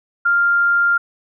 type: tone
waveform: sine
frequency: 1396.9 Hz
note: F6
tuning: in tune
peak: -12 dBFS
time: 0.25-0.98 s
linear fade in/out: 10 ms
effects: none